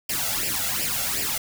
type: noise with flanger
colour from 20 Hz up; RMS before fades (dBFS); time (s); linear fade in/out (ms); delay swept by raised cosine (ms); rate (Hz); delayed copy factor
white; -26; 0.09-1.38; 5; 0.39 to 1.49; 2.7; +0.75
effects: none